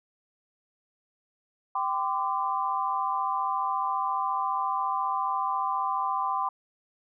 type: chord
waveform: sine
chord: G suspended fourth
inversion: none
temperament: equal with one note detuned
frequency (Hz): 784 / 1020.2 / 1174.7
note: G5 / C6 / D6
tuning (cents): 0 / -44 / 0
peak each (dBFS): -31 / -28 / -31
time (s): 1.75-6.49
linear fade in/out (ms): 5
effects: none